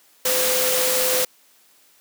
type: tone in noise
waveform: sine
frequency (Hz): 510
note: C5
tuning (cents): -44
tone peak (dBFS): -23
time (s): 0.25-1.25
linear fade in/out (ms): 5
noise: white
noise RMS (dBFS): -21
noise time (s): 0.25-1.25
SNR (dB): -5
effects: white hiss -56 dBFS RMS until 2 s + high-pass 200 Hz 12 dB/octave